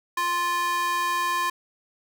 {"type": "tone with high-pass filter", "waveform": "square", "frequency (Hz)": 349.2, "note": "F4", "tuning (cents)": 0, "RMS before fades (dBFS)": -25, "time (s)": [0.17, 1.5], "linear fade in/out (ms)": 5, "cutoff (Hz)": 1200, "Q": 3.5, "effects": []}